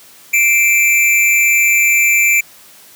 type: tone with amplitude modulation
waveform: square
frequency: 2349 Hz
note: D7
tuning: in tune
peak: -7 dBFS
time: 0.33-2.41 s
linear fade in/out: 10 ms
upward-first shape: sine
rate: 239 Hz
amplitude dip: 60%
effects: white hiss -42 dBFS RMS until 2.95 s + high-pass 100 Hz 12 dB/octave